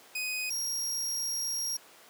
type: tone pair in turn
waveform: sawtooth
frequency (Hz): 2500 / 5612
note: D#7 / F8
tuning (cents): +8 / +8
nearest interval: octave + major second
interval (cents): 1400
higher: second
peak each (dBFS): -28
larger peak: neither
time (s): 0.15-0.5 / 0.5-1.77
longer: second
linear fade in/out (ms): 5
effects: pink hiss -54 dBFS RMS until 2.09 s + high-pass 400 Hz 12 dB/octave